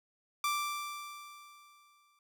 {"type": "tone with exponential decay", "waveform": "sawtooth", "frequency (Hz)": 1174.7, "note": "D6", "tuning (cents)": 0, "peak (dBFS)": -25, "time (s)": [0.44, 2.19], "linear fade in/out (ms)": 2, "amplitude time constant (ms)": 380, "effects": []}